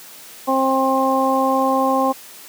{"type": "harmonic tone", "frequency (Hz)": 265.6, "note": "C4", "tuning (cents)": 26, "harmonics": [1, 2, 3, 4], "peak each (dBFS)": [-20, -20, -20, -20], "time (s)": [0.47, 2.13], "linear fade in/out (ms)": 20, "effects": ["white hiss -40 dBFS RMS until 2.48 s", "high-pass 150 Hz 12 dB/octave"]}